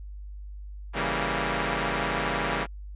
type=chord; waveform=5% pulse; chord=C# diminished seventh; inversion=none; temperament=equal; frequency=138.59 / 164.81 / 196 / 233.1 Hz; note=C#3 / E3 / G3 / Bb3; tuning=0 / 0 / 0 / 0 cents; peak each=-20 dBFS; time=0.93-2.67 s; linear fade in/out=50 ms; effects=added 50 Hz sine -37 dBFS peak until 2.95 s + resampled to 8000 Hz